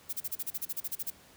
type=noise bursts; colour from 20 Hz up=violet; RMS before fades=-34 dBFS; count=14; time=0.09-1.105 s; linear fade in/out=10 ms; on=40 ms; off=35 ms; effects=pink hiss -57 dBFS RMS until 1.36 s + high-pass 80 Hz 12 dB/octave